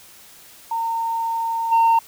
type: tone with level steps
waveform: sine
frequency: 914 Hz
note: A#5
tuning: 34 cents flat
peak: -20 / -10 dBFS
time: 0.71-1.99 s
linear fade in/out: 5 ms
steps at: 1.71 s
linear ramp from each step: 20 ms
effects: tanh soft clip ceiling -11 dBFS + white hiss -46 dBFS RMS until 2.07 s